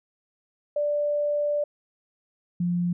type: tone pair in turn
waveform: sine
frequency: 587.3 / 175.36 Hz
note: D5 / F3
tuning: 0 / +7 cents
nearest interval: octave + major sixth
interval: 2093 cents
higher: first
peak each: -22 dBFS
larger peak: neither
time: 0.76-1.64 / 2.6-2.93 s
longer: first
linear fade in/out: 5 ms
effects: none